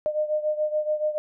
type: beating tone pair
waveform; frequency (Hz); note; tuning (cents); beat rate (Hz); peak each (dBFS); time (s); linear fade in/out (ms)
sine; 607 / 614; D#5 / D#5; -43 / -23; 7; -24 / -28; 0.06-1.18; 0
effects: none